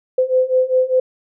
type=beating tone pair; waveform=sine; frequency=510 / 515 Hz; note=C5 / C5; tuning=-44 / -28 cents; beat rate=5 Hz; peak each=-17 / -15 dBFS; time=0.18-1 s; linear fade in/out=5 ms; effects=none

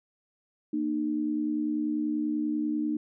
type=tone pair together; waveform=sine; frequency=233.1 / 303.3 Hz; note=A#3 / D#4; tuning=0 / -44 cents; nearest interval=perfect fourth; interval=456 cents; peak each=-32 / -27 dBFS; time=0.73-2.97 s; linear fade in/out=5 ms; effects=none

